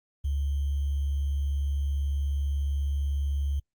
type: tone with sample-and-hold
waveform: sine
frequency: 70.1 Hz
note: C#2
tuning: 20 cents sharp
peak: -25 dBFS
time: 0.24-3.6 s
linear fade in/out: 10 ms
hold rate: 3150 Hz
effects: noise-tail reverb RT60 0.1 s tail -26 dB re dry + Opus 32 kbps